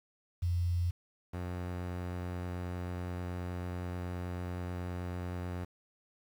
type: tone pair in turn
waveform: sine / sawtooth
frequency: 87.5 / 89.34 Hz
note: F2 / F2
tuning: +4 / +40 cents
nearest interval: unison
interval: 36 cents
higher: second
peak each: -28 / -32 dBFS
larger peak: first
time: 0.42-0.91 / 1.33-5.65 s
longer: second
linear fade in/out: 10 ms
effects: low-pass 2000 Hz 12 dB/octave + 9-bit